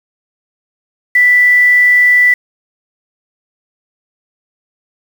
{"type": "tone with quantisation", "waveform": "sine", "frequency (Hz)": 1975.5, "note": "B6", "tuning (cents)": 0, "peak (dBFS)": -5, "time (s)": [1.15, 2.34], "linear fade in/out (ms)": 5, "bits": 5, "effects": []}